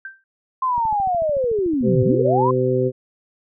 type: tone with exponential decay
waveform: sine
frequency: 1566 Hz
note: G6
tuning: 2 cents flat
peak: -27 dBFS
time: 0.05-0.24 s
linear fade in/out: 2 ms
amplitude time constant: 41 ms
type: linear two-way sweep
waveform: sine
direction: down then up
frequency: 1057 to 103.83 to 1057 Hz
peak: -17 dBFS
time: 0.62-2.51 s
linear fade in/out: 5 ms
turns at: 2.03 s
type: click train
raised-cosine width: 5 ms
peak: -25 dBFS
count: 19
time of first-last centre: 0.78-2.104 s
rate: 13.6 Hz
type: harmonic tone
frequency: 127.7 Hz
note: C3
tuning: 42 cents flat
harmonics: 1 / 2 / 3 / 4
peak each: -22 / -25 / -19 / -22 dBFS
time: 1.82-2.92 s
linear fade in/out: 50 ms
effects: none